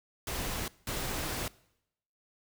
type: noise bursts at uneven times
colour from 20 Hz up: pink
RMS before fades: -35 dBFS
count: 2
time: 0.27-0.68 / 0.87-1.48 s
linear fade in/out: 2 ms
effects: noise-tail reverb RT60 0.8 s tail -22 dB re dry